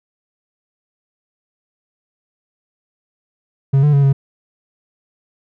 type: tone with pitch steps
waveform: triangle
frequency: 136.7 / 147.7 / 140.5 / 137.4 Hz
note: C#3 / D3 / C#3 / C#3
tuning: -24 / +10 / +24 / -15 cents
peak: -7 dBFS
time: 3.73-4.13 s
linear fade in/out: 10 ms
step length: 100 ms
effects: none